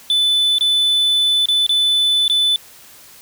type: tone with dropouts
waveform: triangle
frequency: 3500 Hz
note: A7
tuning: 10 cents flat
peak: -11 dBFS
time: 0.1-2.56 s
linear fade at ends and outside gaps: 1 ms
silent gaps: 0.584-0.609 / 1.457-1.486 / 1.665-1.693 / 2.28-2.298 s
effects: white hiss -43 dBFS RMS until 3.21 s